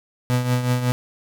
35% pulse tone with tremolo, 124.3 Hz, B2, 12 cents sharp, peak -14 dBFS, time 0.3-0.92 s, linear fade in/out 0 ms, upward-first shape triangle, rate 5.4 Hz, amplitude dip 65%, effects none

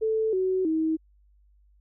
sine tone with pitch steps, 440 / 374.3 / 318.4 Hz, A4 / F#4 / D#4, 0 / +20 / +40 cents, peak -22 dBFS, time 0.01-0.97 s, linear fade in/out 20 ms, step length 320 ms, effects added 50 Hz sine -57 dBFS peak until 1.8 s

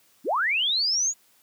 sine linear sweep, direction up, 185 to 6890 Hz, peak -21 dBFS, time 0.24-1.14 s, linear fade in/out 50 ms, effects white hiss -61 dBFS RMS until 1.42 s + high-pass 100 Hz 12 dB/octave

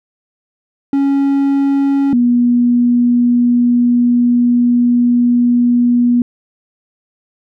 triangle / sine tone pair in turn, 277.2 / 242 Hz, C#4 / B3, 0 / -35 cents, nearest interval major second, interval 235 cents, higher first, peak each -8 dBFS, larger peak neither, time 0.93-2.13 / 2.13-6.22 s, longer second, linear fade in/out 2 ms, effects none

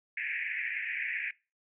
white band-pass noise, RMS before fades -35 dBFS, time 0.17-1.31 s, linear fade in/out 2 ms, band 1700 to 2500 Hz, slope 96 dB/octave, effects noise-tail reverb RT60 0.3 s tail -23 dB re dry

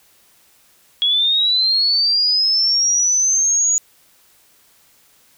sine linear sweep, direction up, 3322 to 6830 Hz, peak -13 dBFS, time 1.02-3.78 s, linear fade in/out 0 ms, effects white hiss -54 dBFS RMS until 5.37 s

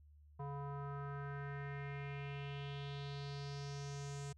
square tone with low-pass filter sweep, 141.4 Hz, C#3, 35 cents sharp, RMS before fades -45 dBFS, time 0.39-4.33 s, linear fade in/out 10 ms, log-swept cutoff 940 to 7700 Hz, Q 3.5, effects added 74 Hz sine -60 dBFS peak until 4.37 s

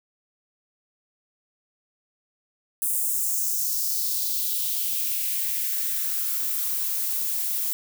violet noise with high-pass filter sweep, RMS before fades -26 dBFS, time 2.82-7.73 s, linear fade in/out 0 ms, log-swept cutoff 9200 to 550 Hz, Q 2.3, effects none

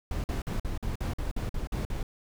brown noise bursts, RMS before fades -31 dBFS, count 11, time 0.11-2.03 s, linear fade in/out 2 ms, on 130 ms, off 49 ms, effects none

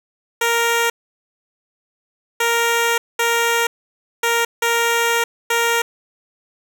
10% pulse tone bursts at uneven times, 466.2 Hz, A#4, in tune, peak -7 dBFS, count 6, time 0.41-0.9 / 2.4-2.98 / 3.19-3.67 / 4.23-4.45 / 4.62-5.24 / 5.5-5.82 s, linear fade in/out 5 ms, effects none

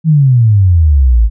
sine exponential sweep, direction down, 164.81 to 51.91 Hz, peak -4 dBFS, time 0.04-1.3 s, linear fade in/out 50 ms, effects none

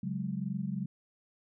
sine chord, C# suspended fourth, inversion none, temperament equal, 138.59 / 185 / 207.7 Hz, C#3 / F#3 / G#3, 0 / 0 / 0 cents, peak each -38 / -35 / -37 dBFS, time 0.03-0.86 s, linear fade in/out 5 ms, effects none

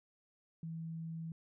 sine tone, 163.3 Hz, E3, 16 cents flat, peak -40 dBFS, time 0.63-1.32 s, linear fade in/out 2 ms, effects none

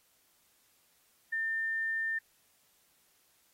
sine tone, 1800 Hz, A6, 39 cents sharp, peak -30 dBFS, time 1.32-2.19 s, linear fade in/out 10 ms, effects white hiss -69 dBFS RMS until 3.53 s + AAC 48 kbps

